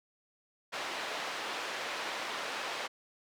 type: band-pass noise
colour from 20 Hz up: pink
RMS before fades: -38 dBFS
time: 0.72-2.88 s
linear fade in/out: 20 ms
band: 610 to 4000 Hz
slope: 12 dB/octave
effects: none